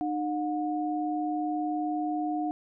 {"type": "tone pair together", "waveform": "sine", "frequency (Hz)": [304.2, 723], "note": ["D#4", "F#5"], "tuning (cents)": [-39, -40], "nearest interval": "octave + minor third", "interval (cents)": 1499, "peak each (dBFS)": [-29, -31], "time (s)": [0.01, 2.51], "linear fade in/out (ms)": 0, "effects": []}